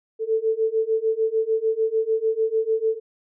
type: beating tone pair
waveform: sine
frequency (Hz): 440 / 446.7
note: A4 / A4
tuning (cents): 0 / +26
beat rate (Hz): 6.7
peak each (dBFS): -23 / -22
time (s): 0.19-3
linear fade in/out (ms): 50
effects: none